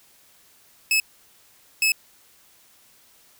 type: tone bursts at uneven times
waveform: sawtooth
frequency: 2592 Hz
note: E7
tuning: 30 cents flat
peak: -14 dBFS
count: 2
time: 0.91-1 / 1.82-1.92 s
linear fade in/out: 2 ms
effects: white hiss -56 dBFS RMS until 3.39 s